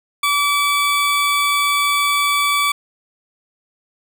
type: tone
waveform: 20% pulse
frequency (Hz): 1151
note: D6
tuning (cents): -35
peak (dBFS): -10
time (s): 0.23-2.72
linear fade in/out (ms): 5
effects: none